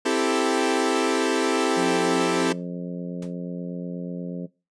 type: chord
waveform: sawtooth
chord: A minor seventh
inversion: first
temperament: equal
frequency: 261.6 / 329.6 / 392 / 440 Hz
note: C4 / E4 / G4 / A4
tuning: 0 / 0 / 0 / 0 cents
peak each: -22 dBFS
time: 0.05-2.53 s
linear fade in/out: 10 ms
type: harmonic tone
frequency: 88.3 Hz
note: F2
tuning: 20 cents sharp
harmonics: 2 / 3 / 4 / 5 / 6 / 7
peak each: -30 / -36 / -42 / -40 / -40 / -45 dBFS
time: 1.76-4.47 s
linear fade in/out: 20 ms
type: noise with exponential decay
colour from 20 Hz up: pink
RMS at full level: -39 dBFS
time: 3.22-3.34 s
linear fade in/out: 5 ms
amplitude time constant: 25 ms
effects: noise-tail reverb RT60 0.3 s tail -22 dB re dry + resampled to 22050 Hz